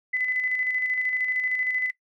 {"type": "tone with tremolo", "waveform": "sine", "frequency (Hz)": 2012, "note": "B6", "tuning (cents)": 32, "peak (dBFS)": -22, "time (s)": [0.13, 1.91], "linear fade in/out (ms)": 10, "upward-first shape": "square", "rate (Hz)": 13, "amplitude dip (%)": 40, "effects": ["noise-tail reverb RT60 0.1 s tail -19 dB re dry"]}